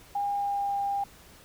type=tone with pitch glide; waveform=sine; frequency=809 to 800.6 Hz; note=G#5 to G5; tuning=-46 to +36 cents; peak=-26 dBFS; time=0.15-1.04 s; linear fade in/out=5 ms; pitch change=-18 cents; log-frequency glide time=0.27-0.77 s; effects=pink hiss -53 dBFS RMS until 1.44 s